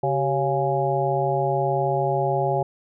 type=harmonic tone with a mistuned harmonic; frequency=138.59 Hz; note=C#3; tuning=in tune; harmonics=1 / 3 / 4 / 5 / 6; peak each=-26 / -26 / -26 / -26 / -26 dBFS; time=0.03-2.63 s; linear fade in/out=5 ms; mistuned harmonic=3; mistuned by=-120 cents; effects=none

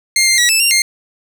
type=tone with pitch steps; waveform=15% pulse; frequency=2117 / 2098 / 1929 / 2632 / 2772 / 2116 Hz; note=C7 / C7 / B6 / E7 / F7 / C7; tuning=+20 / +4 / -41 / -3 / -14 / +19 cents; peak=-3 dBFS; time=0.16-0.82 s; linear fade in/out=2 ms; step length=110 ms; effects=none

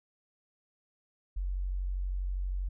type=tone; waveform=sine; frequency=46.25 Hz; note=F#1; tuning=in tune; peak=-30 dBFS; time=1.36-2.69 s; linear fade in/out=10 ms; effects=none

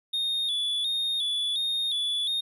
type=tone with vibrato; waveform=triangle; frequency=3563 Hz; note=A7; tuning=21 cents sharp; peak=-24 dBFS; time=0.13-2.41 s; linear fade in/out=10 ms; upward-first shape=square; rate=1.4 Hz; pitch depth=61 cents each way; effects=none

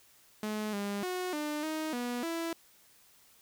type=tone with pitch steps; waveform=sawtooth; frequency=213.3 / 202.1 / 364.8 / 299.4 / 313 / 243.3 / 332 Hz; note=G#3 / G#3 / F#4 / D4 / D#4 / B3 / E4; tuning=+46 / -47 / -24 / +33 / +10 / -26 / +12 cents; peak=-29 dBFS; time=0.43-2.53 s; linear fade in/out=2 ms; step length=300 ms; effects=white hiss -62 dBFS RMS until 3.41 s

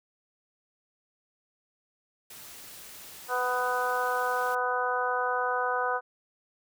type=noise; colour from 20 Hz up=white; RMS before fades=-46 dBFS; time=2.3-4.55 s; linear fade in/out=5 ms
type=harmonic tone; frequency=249.1 Hz; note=B3; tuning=15 cents sharp; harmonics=2 / 3 / 4 / 5 / 6; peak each=-32 / -32 / -32 / -32 / -32 dBFS; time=3.28-6.01 s; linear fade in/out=50 ms
effects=none

